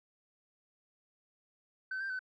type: tone with pitch steps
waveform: sine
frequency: 1528 / 1578 / 1515 Hz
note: G6 / G6 / F#6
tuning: -45 / +11 / +40 cents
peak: -33 dBFS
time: 1.91-2.192 s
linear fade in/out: 5 ms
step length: 94 ms
effects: tanh soft clip ceiling -33 dBFS